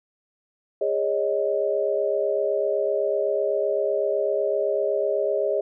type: chord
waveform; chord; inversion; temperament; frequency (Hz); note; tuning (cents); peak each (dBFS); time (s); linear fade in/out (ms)
sine; Ab suspended fourth; none; equal with one note detuned; 408.9 / 554.4 / 622.3; Ab4 / Db5 / Eb5; -27 / 0 / 0; -25; 0.81-5.61; 5
effects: none